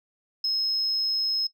sine tone, 5160 Hz, E8, 38 cents flat, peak -21 dBFS, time 0.44-1.47 s, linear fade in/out 5 ms, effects noise-tail reverb RT60 0.1 s tail -20 dB re dry + tanh soft clip ceiling -20 dBFS

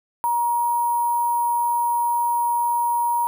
sine tone with sample-and-hold, 949 Hz, A#5, 31 cents sharp, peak -18 dBFS, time 0.24-3.27 s, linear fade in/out 0 ms, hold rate 11025 Hz, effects none

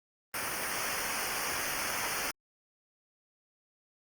pink noise with comb filter, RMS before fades -34 dBFS, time 0.34-2.31 s, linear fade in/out 2 ms, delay 0.26 ms, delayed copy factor -0.9, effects Opus 32 kbps

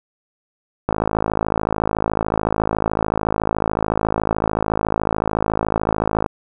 click train, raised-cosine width 1 ms, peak -4 dBFS, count 290, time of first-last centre 0.89-6.262 s, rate 53.8 Hz, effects none

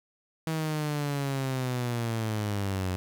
sawtooth linear sweep, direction down, 161.4 to 90.2 Hz, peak -24 dBFS, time 0.47-2.96 s, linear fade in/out 0 ms, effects 9-bit

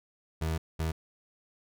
30% pulse tone bursts at uneven times, 80.3 Hz, E2, 45 cents flat, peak -26 dBFS, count 2, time 0.41-0.58 / 0.79-0.92 s, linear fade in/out 10 ms, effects none

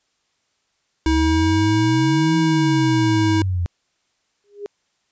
square tone, 320 Hz, D#4, 49 cents sharp, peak -17 dBFS, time 1.06-3.42 s, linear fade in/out 2 ms
sine exponential two-way sweep, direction up then down, 67.7 to 168.6 to 85.4 Hz, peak -18 dBFS, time 1.06-3.66 s, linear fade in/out 0 ms, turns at 2.37 s
sine tone with exponential growth, 408.1 Hz, G#4, 30 cents flat, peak -23 dBFS, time 4.44-4.66 s, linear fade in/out 0 ms, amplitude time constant 46 ms
effects white hiss -68 dBFS RMS until 5.11 s + resampled to 16000 Hz

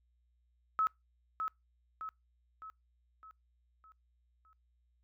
sine tone with echo, 1292 Hz, E6, 35 cents flat, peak -27 dBFS, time 0.79-0.87 s, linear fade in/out 0 ms, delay 610 ms, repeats 6, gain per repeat -6 dB, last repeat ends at 4.53 s, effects noise-tail reverb RT60 0.2 s tail -25 dB re dry + added 60 Hz sine -70 dBFS peak until 5.03 s

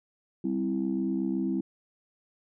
sine chord, C major, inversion second, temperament equal, 196 / 261.6 / 329.6 Hz, G3 / C4 / E4, 0 / 0 / 0 cents, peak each -30 dBFS, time 0.44-1.61 s, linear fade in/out 5 ms, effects tanh soft clip ceiling -18 dBFS

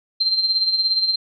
sine tone with tremolo, 4145 Hz, C8, 17 cents flat, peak -14 dBFS, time 0.2-1.16 s, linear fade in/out 10 ms, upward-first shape sine, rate 17 Hz, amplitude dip 60%, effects none

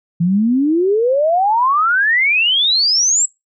sine exponential sweep, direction up, 164.81 to 7790 Hz, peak -11 dBFS, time 0.2-3.26 s, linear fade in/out 10 ms, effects noise-tail reverb RT60 0.2 s tail -23 dB re dry

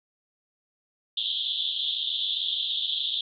white band-pass noise, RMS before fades -29 dBFS, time 1.17-3.21 s, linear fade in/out 5 ms, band 3200 to 3700 Hz, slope 96 dB/octave, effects none

